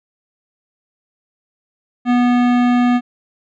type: tone with hard clipping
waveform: sine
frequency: 244.7 Hz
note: B3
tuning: 16 cents flat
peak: -13 dBFS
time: 2.05-3.01 s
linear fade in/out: 50 ms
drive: 17 dB
effects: resampled to 16000 Hz